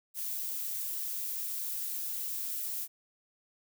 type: noise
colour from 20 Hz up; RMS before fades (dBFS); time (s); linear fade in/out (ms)
violet; -36; 0.14-2.88; 50
effects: none